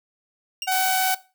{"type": "tone with exponential decay", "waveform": "25% pulse", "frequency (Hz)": 2794, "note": "F7", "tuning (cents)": 0, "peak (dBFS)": -20, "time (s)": [0.62, 0.72], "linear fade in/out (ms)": 2, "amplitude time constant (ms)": 20}
{"type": "tone", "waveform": "sawtooth", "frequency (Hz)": 753, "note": "F#5", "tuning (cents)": 30, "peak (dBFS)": -17, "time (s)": [0.67, 1.15], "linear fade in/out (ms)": 10}
{"type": "noise", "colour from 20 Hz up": "blue", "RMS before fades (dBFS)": -27, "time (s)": [0.71, 1.15], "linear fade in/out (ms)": 10}
{"effects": ["noise-tail reverb RT60 0.3 s tail -18 dB re dry"]}